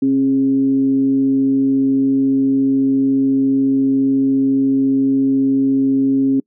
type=tone with frequency modulation; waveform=sine; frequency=270.2 Hz; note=C#4; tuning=44 cents flat; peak=-11 dBFS; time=0.02-6.4 s; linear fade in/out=5 ms; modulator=141 Hz; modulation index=0.31; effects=noise-tail reverb RT60 0.1 s tail -26 dB re dry + high-pass 150 Hz 12 dB/octave

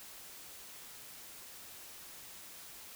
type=silence; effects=white hiss -51 dBFS RMS until 2.95 s

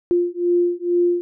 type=beating tone pair; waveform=sine; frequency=349.2 / 351.4 Hz; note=F4 / F4; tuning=0 / +11 cents; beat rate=2.2 Hz; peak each=-19 dBFS; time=0.11-1.21 s; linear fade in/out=0 ms; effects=none

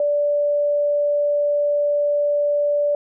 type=tone; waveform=sine; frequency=583 Hz; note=D5; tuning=13 cents flat; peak=-16 dBFS; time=0-2.95 s; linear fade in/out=2 ms; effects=none

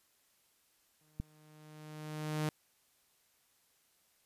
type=tone with exponential growth; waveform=sawtooth; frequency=153.3 Hz; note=D#3; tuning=25 cents flat; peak=-27 dBFS; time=1.01-2.49 s; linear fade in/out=2 ms; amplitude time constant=320 ms
type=click; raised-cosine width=5 ms; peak=-25 dBFS; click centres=1.2 s
effects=white hiss -72 dBFS RMS until 4.25 s + resampled to 32000 Hz

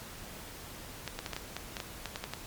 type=clicks; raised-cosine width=0.2 ms; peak=-18 dBFS; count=12; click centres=1.077 / 1.19 / 1.262 / 1.333 / 1.365 / 1.566 / 1.768 / 1.802 / 2.057 / 2.159 / 2.24 / 2.336 s; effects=pink hiss -46 dBFS RMS until 2.46 s + MP3 96 kbps

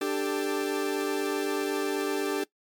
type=chord; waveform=40% pulse; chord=D suspended fourth; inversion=none; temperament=equal with one note detuned; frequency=295 / 392 / 440 Hz; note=D4 / G4 / A4; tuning=+8 / 0 / 0 cents; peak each=-30 / -29 / -32 dBFS; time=0.01-2.44 s; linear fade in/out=5 ms; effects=noise-tail reverb RT60 0.1 s tail -20 dB re dry + MP3 96 kbps

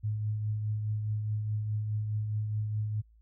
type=tone with tremolo; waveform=sine; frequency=106.7 Hz; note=G#2; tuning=47 cents sharp; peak=-27 dBFS; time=0.03-3.02 s; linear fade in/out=20 ms; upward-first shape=triangle; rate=4.8 Hz; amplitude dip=40%; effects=added 55 Hz sine -57 dBFS peak until 3.21 s

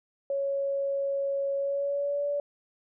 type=tone with pitch glide; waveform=sine; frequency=554.4 to 575.6 Hz; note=C#5 to D5; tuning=0 to -35 cents; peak=-26 dBFS; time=0.3-2.4 s; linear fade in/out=2 ms; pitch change=+65 cents; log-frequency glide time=1.56-2.27 s; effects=none

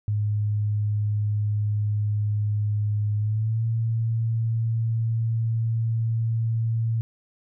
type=tone with pitch glide; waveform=sine; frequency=104.8 to 113.63 Hz; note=G#2 to A#2; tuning=+16 to -44 cents; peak=-21 dBFS; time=0.08-7.01 s; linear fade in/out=0 ms; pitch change=+140 cents; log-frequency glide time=3.17-3.63 s; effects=none

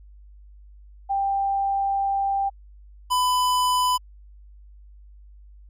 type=tone pair in turn; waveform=sine / square; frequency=789 / 1000.1 Hz; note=G5 / B5; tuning=+11 / +21 cents; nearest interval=major third; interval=410 cents; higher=second; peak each=-20 / -19 dBFS; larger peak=second; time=1.09-2.5 / 3.1-3.98 s; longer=first; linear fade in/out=20 ms; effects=added 50 Hz sine -44 dBFS peak until 5.69 s + MP3 64 kbps

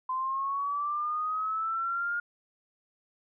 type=linear sweep; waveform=sine; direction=up; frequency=1026 to 1423 Hz; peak=-28 dBFS; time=0.09-2.2 s; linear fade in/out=5 ms; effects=none

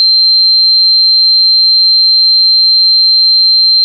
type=tone; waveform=sine; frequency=4139 Hz; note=C8; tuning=20 cents flat; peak=-4 dBFS; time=0-3.84 s; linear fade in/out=0 ms; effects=none

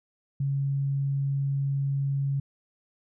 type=tone; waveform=sine; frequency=138.59 Hz; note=C#3; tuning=in tune; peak=-24 dBFS; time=0.4-2.4 s; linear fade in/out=5 ms; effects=none

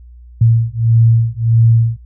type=beating tone pair; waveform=sine; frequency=113.9 / 115.5 Hz; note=A#2 / A#2; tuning=-40 / -16 cents; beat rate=1.6 Hz; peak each=-11 dBFS; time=0.41-1.97 s; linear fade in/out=5 ms; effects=added 60 Hz sine -35 dBFS peak until 2.05 s

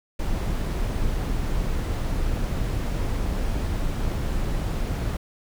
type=noise; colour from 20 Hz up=brown; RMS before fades=-25 dBFS; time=0.19-5.17 s; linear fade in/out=5 ms; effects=none

